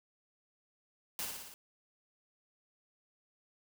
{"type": "noise with echo", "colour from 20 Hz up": "white", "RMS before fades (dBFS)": -38, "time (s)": [1.19, 1.25], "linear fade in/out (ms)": 0, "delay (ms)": 58, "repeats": 5, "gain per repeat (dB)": -3, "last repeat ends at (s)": 1.54, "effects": []}